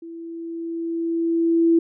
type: tone with level ramp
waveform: sine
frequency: 332.8 Hz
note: E4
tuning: 17 cents sharp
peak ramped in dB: -34 to -12 dBFS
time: 0.02-1.79 s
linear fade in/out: 5 ms
effects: none